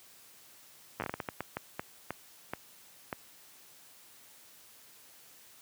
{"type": "slowing click train", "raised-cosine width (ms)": 0.5, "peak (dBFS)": -19, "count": 15, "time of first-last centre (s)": [1, 3.128], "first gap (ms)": 9, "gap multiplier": 1.38, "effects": ["white hiss -57 dBFS RMS until 5.61 s", "high-pass 80 Hz 12 dB/octave"]}